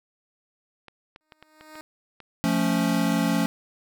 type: clicks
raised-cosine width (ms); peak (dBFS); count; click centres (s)
0.3; -28; 10; 0.883 / 1.161 / 1.322 / 1.426 / 1.61 / 1.755 / 2.203 / 2.487 / 2.531 / 2.704
type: tone with exponential growth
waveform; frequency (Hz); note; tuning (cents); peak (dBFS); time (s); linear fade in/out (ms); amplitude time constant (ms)
10% pulse; 309.7; D#4; -8; -30; 1.21-1.81; 0; 130
type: chord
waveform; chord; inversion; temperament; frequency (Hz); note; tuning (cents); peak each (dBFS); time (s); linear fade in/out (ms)
square; F augmented; none; equal; 174.61 / 220 / 277.2; F3 / A3 / C#4; 0 / 0 / 0; -26; 2.44-3.46; 0
effects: none